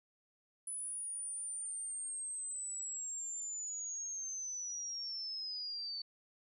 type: linear sweep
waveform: sine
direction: down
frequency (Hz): 10000 to 4492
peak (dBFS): -39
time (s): 0.67-6.02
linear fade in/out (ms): 5
effects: none